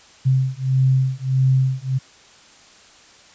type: beating tone pair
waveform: sine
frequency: 130.81 / 132.41 Hz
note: C3 / C3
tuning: 0 / +21 cents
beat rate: 1.6 Hz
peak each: -18 dBFS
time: 0.25-1.99 s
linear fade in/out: 20 ms
effects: white hiss -48 dBFS RMS until 3.34 s + resampled to 16000 Hz